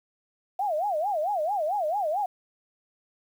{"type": "tone with vibrato", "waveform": "sine", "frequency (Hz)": 710, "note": "F5", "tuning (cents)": 28, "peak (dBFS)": -24, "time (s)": [0.59, 2.26], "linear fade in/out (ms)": 5, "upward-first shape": "sine", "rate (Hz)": 4.5, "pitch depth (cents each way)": 290, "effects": ["9-bit"]}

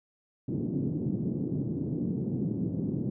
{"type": "band-pass noise", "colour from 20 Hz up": "pink", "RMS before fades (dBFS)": -31, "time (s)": [0.48, 3.1], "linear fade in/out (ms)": 5, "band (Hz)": [130, 320], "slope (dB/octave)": 24, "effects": []}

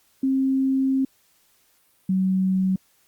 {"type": "tone pair in turn", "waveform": "sine", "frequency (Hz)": [266.5, 188.44], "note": ["C4", "F#3"], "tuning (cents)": [32, 32], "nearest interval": "tritone", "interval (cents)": 600, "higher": "first", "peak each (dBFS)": -18, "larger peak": "neither", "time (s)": [[0.23, 1.05], [2.09, 2.76]], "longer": "first", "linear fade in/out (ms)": 5, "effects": ["white hiss -62 dBFS RMS until 3.07 s", "Opus 48 kbps"]}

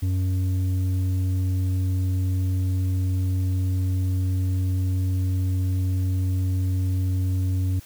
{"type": "tone with low-pass filter", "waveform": "square", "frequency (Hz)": 92.5, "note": "F#2", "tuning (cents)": 0, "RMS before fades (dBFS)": -23, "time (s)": [0.02, 7.8], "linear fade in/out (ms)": 10, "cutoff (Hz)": 190, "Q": 9.3, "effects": ["white hiss -49 dBFS RMS until 7.85 s"]}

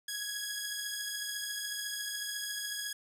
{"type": "beating tone pair", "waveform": "10% pulse", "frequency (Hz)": [1661.2, 1675.2], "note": ["G#6", "G#6"], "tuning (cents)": [0, 15], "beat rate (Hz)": 14, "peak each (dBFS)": [-28, -33], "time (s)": [0.08, 2.93], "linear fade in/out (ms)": 5, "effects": []}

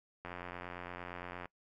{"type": "click train", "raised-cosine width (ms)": 0.5, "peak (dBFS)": -28, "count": 108, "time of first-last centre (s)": [0.25, 1.456], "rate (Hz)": 88.7, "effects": ["noise-tail reverb RT60 0.1 s tail -24 dB re dry"]}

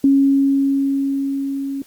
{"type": "tone with level ramp", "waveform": "sine", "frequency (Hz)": 275.1, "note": "C#4", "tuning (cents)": -13, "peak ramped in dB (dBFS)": [-9, -22], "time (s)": [0.04, 1.82], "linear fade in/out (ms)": 2, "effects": ["white hiss -51 dBFS RMS until 1.86 s", "Opus 48 kbps"]}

